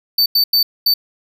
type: tone bursts at uneven times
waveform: square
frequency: 4558 Hz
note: C#8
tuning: 47 cents sharp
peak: -11 dBFS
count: 4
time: 0.18-0.26 / 0.35-0.44 / 0.53-0.63 / 0.86-0.94 s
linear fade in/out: 5 ms
effects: none